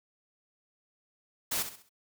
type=noise with echo; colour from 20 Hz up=white; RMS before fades=-31 dBFS; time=1.51-1.63 s; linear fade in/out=10 ms; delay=66 ms; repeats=4; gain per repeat=-9 dB; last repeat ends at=1.894 s; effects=none